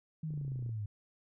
sine linear sweep, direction down, 160.6 to 100 Hz, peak -35 dBFS, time 0.23-0.86 s, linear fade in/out 5 ms
clicks, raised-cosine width 3 ms, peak -38 dBFS, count 12, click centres 0.306 / 0.338 / 0.376 / 0.413 / 0.449 / 0.48 / 0.519 / 0.558 / 0.592 / 0.625 / 0.662 / 0.693 s
effects none

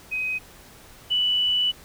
sine tone pair in turn, 2519 / 2967 Hz, D#7 / F#7, +21 / +4 cents, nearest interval minor third, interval 283 cents, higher second, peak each -24 / -19 dBFS, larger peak second, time 0.11-0.39 / 1.1-1.72 s, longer second, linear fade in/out 20 ms, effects pink hiss -48 dBFS RMS until 1.84 s

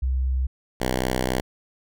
sine / 5% pulse tone pair in turn, 64.7 / 63.52 Hz, C2 / B1, -19 / +49 cents, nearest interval unison, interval 32 cents, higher first, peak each -20 / -11 dBFS, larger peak second, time 0.02-0.47 / 0.8-1.41 s, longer second, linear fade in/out 10 ms, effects none

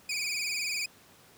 20% pulse tone with vibrato, 2392 Hz, D7, 31 cents sharp, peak -25 dBFS, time 0.09-0.86 s, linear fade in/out 5 ms, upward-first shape sine, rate 20 Hz, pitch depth 92 cents each way, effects pink hiss -57 dBFS RMS until 1.37 s + high-pass 100 Hz 12 dB/octave

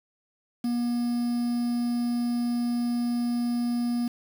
triangle tone with quantisation, 239.8 Hz, A#3, 49 cents sharp, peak -22 dBFS, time 0.64-4.08 s, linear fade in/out 5 ms, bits 7, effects none

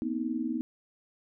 sine tone cluster, 233.9 / 254.3 / 315.7 Hz, A#3 / C4 / D#4, +6 / -49 / +25 cents, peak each -34 / -33 / -33 dBFS, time 0.02-0.61 s, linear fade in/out 0 ms, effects none

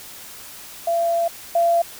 sine tone pair in turn, 678 / 681.5 Hz, E5 / F5, +49 / -43 cents, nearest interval unison, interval 8 cents, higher second, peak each -17 / -14 dBFS, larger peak second, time 0.87-1.28 / 1.55-1.82 s, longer first, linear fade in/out 5 ms, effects white hiss -39 dBFS RMS until 1.99 s

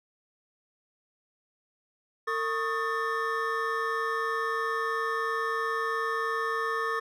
triangle tone cluster, 454.7 / 1105 / 1248 / 1782 Hz, A#4 / C#6 / D#6 / A6, -43 / -6 / +5 / +22 cents, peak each -31 dBFS, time 2.27-7 s, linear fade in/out 10 ms, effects none

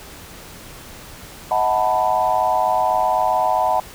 sine chord, B dominant seventh, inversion first, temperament equal with one note detuned, 635.7 / 740 / 880 / 987.8 Hz, D#5 / F#5 / A5 / B5, +37 / 0 / 0 / 0 cents, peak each -22 / -19 / -21 / -22 dBFS, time 1.51-3.8 s, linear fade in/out 2 ms, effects pink hiss -39 dBFS RMS until 3.94 s

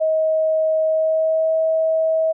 sine tone with pitch glide, 633 to 641.8 Hz, D#5 to E5, +30 to -46 cents, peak -15 dBFS, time 0-2.33 s, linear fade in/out 20 ms, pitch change +24 cents, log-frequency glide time 0.85-1.54 s, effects none

